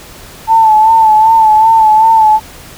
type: tone with vibrato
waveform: sine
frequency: 880 Hz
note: A5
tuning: in tune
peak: -3 dBFS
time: 0.47-2.4 s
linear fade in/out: 50 ms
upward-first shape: sine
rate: 2.6 Hz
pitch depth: 46 cents each way
effects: pink hiss -33 dBFS RMS until 2.77 s